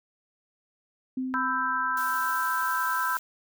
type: tone with exponential decay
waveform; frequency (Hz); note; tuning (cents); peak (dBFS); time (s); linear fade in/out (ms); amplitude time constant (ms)
sine; 258.6; C4; -20; -26; 1.17-2.65; 5; 320
type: chord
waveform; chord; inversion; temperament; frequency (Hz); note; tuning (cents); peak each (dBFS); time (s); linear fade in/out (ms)
sine; E minor; second; equal with one note detuned; 1001.6 / 1318.5 / 1568; B5 / E6 / G6; +24 / 0 / 0; -29; 1.34-3.17; 0
type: noise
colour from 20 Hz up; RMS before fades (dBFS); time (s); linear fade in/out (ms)
blue; -39; 1.97-3.19; 2
effects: none